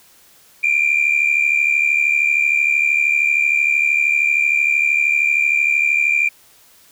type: tone pair together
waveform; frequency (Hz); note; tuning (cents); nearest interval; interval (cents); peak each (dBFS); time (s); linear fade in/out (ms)
sine; 2349 / 2422; D7 / D#7; 0 / -47; minor second; 53; -15; 0.63-6.29; 10
effects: tanh soft clip ceiling -8 dBFS + white hiss -50 dBFS RMS until 6.91 s